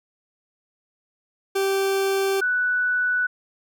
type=tone pair in turn; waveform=40% pulse / sine; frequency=389.7 / 1483.7 Hz; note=G4 / F#6; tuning=-10 / +4 cents; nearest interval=octave + major seventh; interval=2314 cents; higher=second; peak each=-19 dBFS; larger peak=neither; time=1.55-2.41 / 2.41-3.27 s; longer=neither; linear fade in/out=10 ms; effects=none